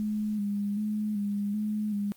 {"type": "tone with vibrato", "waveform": "sine", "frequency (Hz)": 207.7, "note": "G#3", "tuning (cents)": 0, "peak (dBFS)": -27, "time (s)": [0, 2.12], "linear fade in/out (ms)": 0, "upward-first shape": "square", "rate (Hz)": 1.3, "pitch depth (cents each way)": 36, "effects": ["white hiss -59 dBFS RMS until 2.16 s", "Opus 48 kbps"]}